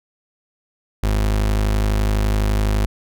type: tone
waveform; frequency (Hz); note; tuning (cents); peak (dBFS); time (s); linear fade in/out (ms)
35% pulse; 51.91; G#1; 0; -14; 1.03-2.86; 5
effects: none